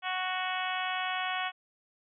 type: harmonic tone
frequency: 370 Hz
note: F#4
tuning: in tune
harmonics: 2 / 3 / 4 / 5 / 6 / 7 / 8 / 9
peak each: -35 / -37 / -38 / -39 / -40 / -40 / -41 / -42 dBFS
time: 0.02-1.52 s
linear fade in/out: 50 ms
effects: none